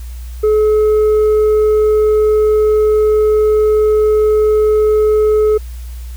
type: tone with tanh clipping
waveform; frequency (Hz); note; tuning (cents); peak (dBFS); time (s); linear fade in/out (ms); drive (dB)
sine; 427.7; A4; -49; -9; 0.43-5.58; 10; 3
effects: added 60 Hz sine -24 dBFS peak until 6.16 s + white hiss -43 dBFS RMS until 6.16 s